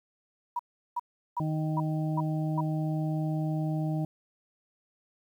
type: tone bursts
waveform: sine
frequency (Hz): 965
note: B5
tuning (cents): -40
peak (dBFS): -27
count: 6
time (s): 0.56-2.608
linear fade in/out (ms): 5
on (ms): 33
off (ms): 370
type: harmonic tone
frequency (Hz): 155.8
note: D#3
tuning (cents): +3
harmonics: 1 / 2 / 4 / 5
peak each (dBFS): -28 / -34 / -40 / -42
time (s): 1.4-4.05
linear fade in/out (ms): 2
effects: 10-bit